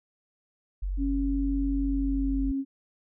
sine tone, 46.88 Hz, F#1, 23 cents sharp, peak -27 dBFS, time 0.82-2.52 s, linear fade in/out 10 ms
sine tone with pitch glide, 277.2 to 271.8 Hz, C#4 to C#4, 0 to -34 cents, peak -26 dBFS, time 0.97-2.65 s, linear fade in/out 50 ms, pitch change -34 cents, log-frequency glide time 1.81-2.45 s
effects none

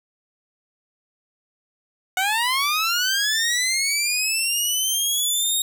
15% pulse linear sweep, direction up, 729 to 3757 Hz, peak -13 dBFS, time 2.17-5.62 s, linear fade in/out 2 ms, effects none

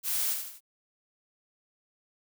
blue noise with echo, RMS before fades -30 dBFS, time 0.03-0.37 s, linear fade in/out 50 ms, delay 79 ms, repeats 3, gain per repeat -6 dB, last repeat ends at 0.607 s, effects none

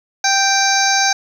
harmonic tone, 784 Hz, G5, in tune, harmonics 1 / 2 / 3 / 5 / 6 / 7 / 8, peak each -17 / -18 / -23 / -23 / -23 / -22 / -19 dBFS, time 0.24-1.13 s, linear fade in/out 5 ms, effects 7-bit

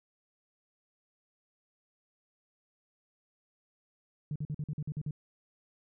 sine tone bursts, 149.3 Hz, D3, 29 cents sharp, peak -31 dBFS, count 9, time 4.31-5.109 s, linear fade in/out 2 ms, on 47 ms, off 47 ms, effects tanh soft clip ceiling -28 dBFS

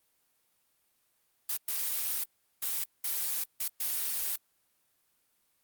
blue noise bursts at uneven times, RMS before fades -32 dBFS, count 6, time 1.49-1.57 / 1.68-2.24 / 2.62-2.84 / 3.04-3.44 / 3.6-3.68 / 3.8-4.36 s, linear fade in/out 5 ms, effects white hiss -73 dBFS RMS until 5.63 s + Opus 32 kbps

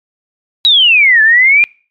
sine exponential two-way sweep, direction down then up, 3935 to 1717 to 2440 Hz, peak -4 dBFS, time 0.65-1.64 s, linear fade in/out 0 ms, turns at 1.22 s, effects noise-tail reverb RT60 0.4 s tail -26 dB re dry + MP3 96 kbps

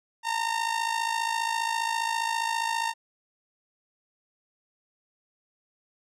sawtooth tone with amplitude modulation, 915 Hz, A#5, 32 cents flat, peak -19 dBFS, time 0.23-2.94 s, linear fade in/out 50 ms, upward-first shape sine, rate 54.9 Hz, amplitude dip 70%, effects low-pass 9000 Hz 12 dB/octave

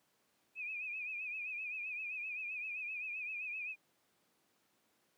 sine tone with vibrato, 2492 Hz, D#7, 2 cents sharp, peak -39 dBFS, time 0.55-3.76 s, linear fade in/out 50 ms, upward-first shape triangle, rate 7.7 Hz, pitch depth 93 cents each way, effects pink hiss -75 dBFS RMS until 5.17 s + high-pass 200 Hz 12 dB/octave

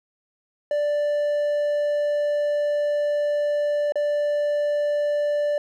triangle tone with dropouts, 587.3 Hz, D5, in tune, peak -18 dBFS, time 0.71-5.58 s, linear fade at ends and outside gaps 2 ms, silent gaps 3.922-3.956 s, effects none

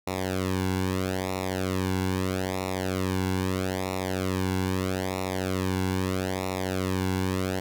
sawtooth tone with flanger, 93.6 Hz, F#2, 20 cents sharp, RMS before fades -28 dBFS, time 0.07-7.6 s, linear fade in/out 5 ms, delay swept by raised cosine 0.63 to 1.63 ms, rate 0.78 Hz, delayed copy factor -0.9, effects none

